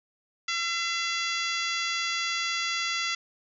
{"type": "harmonic tone with a mistuned harmonic", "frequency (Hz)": 678, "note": "E5", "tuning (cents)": 49, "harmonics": [2, 3, 4, 5, 6, 7, 8, 9, 10], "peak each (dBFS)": [-34, -32, -35, -34, -40, -35, -42, -41, -43], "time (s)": [0.48, 3.15], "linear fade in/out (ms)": 5, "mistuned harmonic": 8, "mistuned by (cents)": 44, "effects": []}